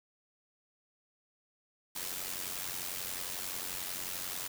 white noise with amplitude modulation, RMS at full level -36 dBFS, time 1.95-4.48 s, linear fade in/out 10 ms, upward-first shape sine, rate 91.2 Hz, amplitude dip 65%, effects none

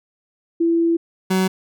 sine / 30% pulse tone pair in turn, 334.5 / 187.73 Hz, E4 / F#3, +25 / +25 cents, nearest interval minor seventh, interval 1000 cents, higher first, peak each -14 / -13 dBFS, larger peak second, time 0.6-0.97 / 1.3-1.48 s, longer first, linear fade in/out 10 ms, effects none

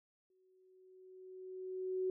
sine tone with exponential growth, 372.7 Hz, F#4, 13 cents sharp, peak -32 dBFS, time 0.3-2.1 s, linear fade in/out 2 ms, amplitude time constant 390 ms, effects none

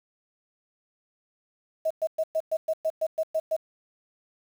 sine tone bursts, 637 Hz, D#5, 41 cents sharp, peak -22 dBFS, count 11, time 1.85-3.566 s, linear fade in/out 10 ms, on 56 ms, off 110 ms, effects 8-bit

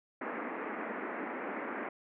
pink band-pass noise, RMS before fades -39 dBFS, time 0.21-1.89 s, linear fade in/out 5 ms, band 220 to 2200 Hz, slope 48 dB/octave, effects none

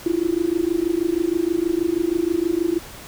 sine tone with amplitude modulation, 339 Hz, E4, 49 cents sharp, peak -14 dBFS, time 0.06-2.79 s, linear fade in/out 2 ms, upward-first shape sine, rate 26.3 Hz, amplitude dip 95%, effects pink hiss -39 dBFS RMS until 3.07 s

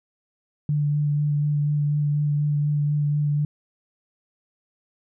sine tone with vibrato, 147.2 Hz, D3, 4 cents sharp, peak -19 dBFS, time 0.69-3.45 s, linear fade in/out 2 ms, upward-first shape sine, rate 4.1 Hz, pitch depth 14 cents each way, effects none

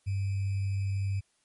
sine tone with sample-and-hold, 98 Hz, G2, in tune, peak -27 dBFS, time 0.06-1.21 s, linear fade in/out 20 ms, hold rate 2450 Hz, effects white hiss -71 dBFS RMS until 1.44 s + MP3 48 kbps

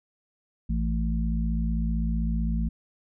harmonic tone, 55.6 Hz, A1, 19 cents sharp, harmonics 1 / 3 / 4, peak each -25 / -30 / -31 dBFS, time 0.69-2.69 s, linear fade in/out 10 ms, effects none

